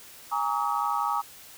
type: tone cluster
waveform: sine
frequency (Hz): 823 / 927 / 1140 / 1271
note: G#5 / A#5 / C#6 / D#6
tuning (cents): -16 / -10 / +48 / +36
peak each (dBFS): -30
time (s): 0.31-1.22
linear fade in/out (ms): 20
effects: white hiss -48 dBFS RMS until 1.57 s